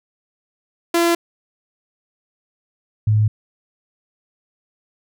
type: tone pair in turn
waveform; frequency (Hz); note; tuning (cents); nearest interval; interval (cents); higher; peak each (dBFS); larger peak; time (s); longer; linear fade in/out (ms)
sawtooth / sine; 340 / 107.09; F4 / A2; -46 / -46; octave + minor sixth; 2000; first; -10 / -12; first; 0.94-1.15 / 3.07-3.28; neither; 5
effects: none